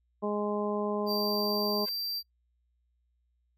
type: harmonic tone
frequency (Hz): 207.7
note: G#3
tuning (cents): 0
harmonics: 1 / 2 / 3 / 4 / 5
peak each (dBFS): -33 / -32 / -35 / -40 / -38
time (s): 0.22-1.86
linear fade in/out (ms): 20
type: tone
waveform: square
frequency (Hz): 4699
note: D8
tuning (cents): 0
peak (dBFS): -32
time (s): 1.06-2.23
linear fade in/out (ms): 50
type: tone with exponential growth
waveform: 10% pulse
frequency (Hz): 523.3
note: C5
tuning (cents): 0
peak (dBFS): -36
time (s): 1.81-1.89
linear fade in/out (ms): 2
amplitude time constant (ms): 16
effects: noise-tail reverb RT60 0.1 s tail -23 dB re dry + added 60 Hz sine -70 dBFS peak until 3.57 s